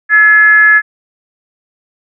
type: tone with frequency modulation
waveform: sine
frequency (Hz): 1704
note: G#6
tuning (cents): +44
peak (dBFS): -3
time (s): 0.09-0.82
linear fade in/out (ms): 50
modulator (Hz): 390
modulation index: 0.43
effects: none